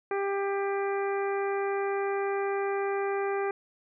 harmonic tone, 396.6 Hz, G4, 20 cents sharp, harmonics 1 / 2 / 3 / 4 / 5 / 6, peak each -28 / -34 / -38 / -40 / -42 / -44 dBFS, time 0.11-3.51 s, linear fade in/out 2 ms, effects none

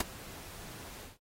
pink noise with ADSR envelope, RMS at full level -26 dBFS, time 0-1.18 s, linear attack 5 ms, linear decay 14 ms, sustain -22 dB, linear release 160 ms, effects AAC 48 kbps

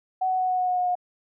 sine tone with pitch steps, 749 / 744.7 / 740.4 / 736.1 / 731.9 / 727.7 / 723.5 / 719.3 Hz, F#5 / F#5 / F#5 / F#5 / F#5 / F#5 / F#5 / F#5, +21 / +11 / +1 / -9 / -19 / -29 / -39 / -49 cents, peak -21 dBFS, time 0.21-0.954 s, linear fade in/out 10 ms, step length 93 ms, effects none

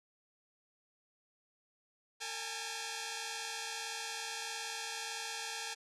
5% pulse tone cluster, 454.3 / 811 / 851 / 887 Hz, A#4 / G#5 / G#5 / A5, -45 / -41 / +42 / +14 cents, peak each -34 / -30 / -32 / -34 dBFS, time 2.2-5.75 s, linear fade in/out 20 ms, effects low-pass 8000 Hz 12 dB/octave

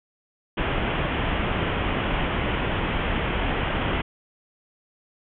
pink low-pass noise, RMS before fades -25 dBFS, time 0.57-4.02 s, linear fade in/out 10 ms, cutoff 3300 Hz, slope 96 dB/octave, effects none

